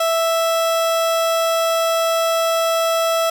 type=tone; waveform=30% pulse; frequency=659.3 Hz; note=E5; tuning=in tune; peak=-13 dBFS; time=0-3.3 s; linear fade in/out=5 ms; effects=none